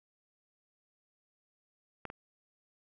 clicks, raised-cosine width 0.5 ms, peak -24 / -28 dBFS, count 2, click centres 2.053 / 2.101 s, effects none

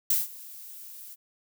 violet noise with ADSR envelope, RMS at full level -22 dBFS, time 0.1-1.16 s, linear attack 4 ms, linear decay 170 ms, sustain -22 dB, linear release 31 ms, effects none

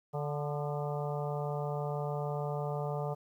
harmonic tone with a mistuned harmonic, 146.3 Hz, D3, 6 cents flat, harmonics 1 / 3 / 4 / 5 / 6 / 7 / 8, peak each -35 / -39 / -40 / -41 / -45 / -49 / -47 dBFS, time 0.13-3.15 s, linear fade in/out 20 ms, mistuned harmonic 8, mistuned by +50 cents, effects 11-bit

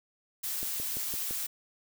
blue noise, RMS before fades -34 dBFS, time 0.43-1.47 s, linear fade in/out 10 ms
click train, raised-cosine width 2 ms, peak -29 dBFS, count 5, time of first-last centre 0.63-1.309 s, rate 5.89 Hz
effects none

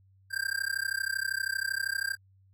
square tone with amplitude modulation, 1583 Hz, G6, 17 cents sharp, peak -26 dBFS, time 0.3-2.17 s, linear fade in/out 50 ms, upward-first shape sine, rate 32.7 Hz, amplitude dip 100%, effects added 96 Hz sine -59 dBFS peak until 2.53 s

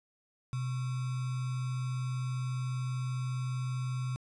sine tone with sample-and-hold, 127.6 Hz, C3, 43 cents flat, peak -31 dBFS, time 0.53-4.16 s, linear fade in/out 0 ms, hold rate 1225 Hz, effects resampled to 22050 Hz

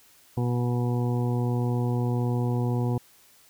harmonic tone, 121.6 Hz, B2, 26 cents flat, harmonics 1 / 2 / 3 / 4 / 6 / 7 / 8, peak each -24 / -30 / -34 / -36 / -40 / -41 / -42 dBFS, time 0.37-2.98 s, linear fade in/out 5 ms, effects white hiss -57 dBFS RMS until 3.49 s

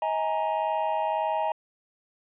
triangle chord, D# suspended fourth, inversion none, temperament equal with one note detuned, 634.6 / 830.6 / 932.3 Hz, D#5 / G#5 / A#5, +34 / 0 / 0 cents, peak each -27 dBFS, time 0.02-1.52 s, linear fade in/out 2 ms, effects resampled to 8000 Hz

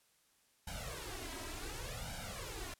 pink noise with flanger, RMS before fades -44 dBFS, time 0.67-2.74 s, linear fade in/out 5 ms, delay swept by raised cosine 1.3 to 3.1 ms, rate 0.68 Hz, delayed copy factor +0.9, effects white hiss -72 dBFS RMS until 2.79 s + low-pass 12000 Hz 12 dB/octave

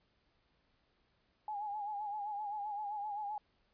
sine tone with vibrato, 830.6 Hz, G#5, in tune, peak -37 dBFS, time 1.48-3.38 s, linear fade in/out 2 ms, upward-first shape sine, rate 7.7 Hz, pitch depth 60 cents each way, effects pink hiss -75 dBFS RMS until 3.73 s + resampled to 11025 Hz

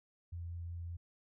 sine tone with vibrato, 85.5 Hz, F2, 36 cents flat, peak -40 dBFS, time 0.32-0.97 s, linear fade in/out 10 ms, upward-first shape triangle, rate 5.4 Hz, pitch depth 11 cents each way, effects none

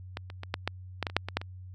clicks, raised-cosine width 0.3 ms, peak -18 / -27 / -22 / -12 / -12 / -13 / -14 / -27 / -6 / -18 / -10 / -23 dBFS, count 12, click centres 0.171 / 0.301 / 0.434 / 0.541 / 0.676 / 1.027 / 1.068 / 1.099 / 1.166 / 1.286 / 1.37 / 1.415 s, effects added 92 Hz sine -42 dBFS peak until 1.74 s

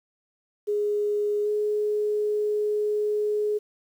sine tone with pitch glide, 415.3 to 420.4 Hz, G#4 to G#4, 0 to +21 cents, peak -22 dBFS, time 0.67-3.59 s, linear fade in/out 20 ms, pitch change +21 cents, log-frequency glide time 1.43-1.49 s, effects 9-bit

